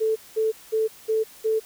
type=tone bursts; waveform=sine; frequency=440 Hz; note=A4; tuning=in tune; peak=-19 dBFS; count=5; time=0-1.6 s; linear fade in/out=20 ms; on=160 ms; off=200 ms; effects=white hiss -48 dBFS RMS until 1.65 s